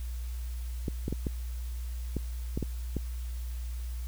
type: clicks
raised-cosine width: 3 ms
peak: -18 dBFS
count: 8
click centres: 0.882 / 1.081 / 1.126 / 1.268 / 2.167 / 2.575 / 2.627 / 2.967 s
effects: added 60 Hz sine -33 dBFS peak until 4.07 s + white hiss -53 dBFS RMS until 4.07 s